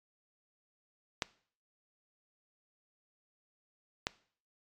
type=clicks; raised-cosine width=0.2 ms; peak=-13 dBFS; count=2; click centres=1.222 / 4.069 s; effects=noise-tail reverb RT60 0.5 s tail -20 dB re dry + MP3 96 kbps